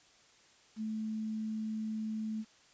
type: tone with quantisation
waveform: sine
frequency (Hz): 218.1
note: A3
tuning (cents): -15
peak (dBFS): -34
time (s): 0.76-2.45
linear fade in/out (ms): 50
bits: 10
effects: white hiss -63 dBFS RMS until 2.73 s + resampled to 16000 Hz